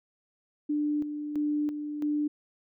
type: tone with tremolo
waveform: sine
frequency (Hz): 296.8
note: D4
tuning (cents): +18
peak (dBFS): -25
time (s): 0.69-2.28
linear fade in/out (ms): 10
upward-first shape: square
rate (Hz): 1.5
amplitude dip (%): 55
effects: none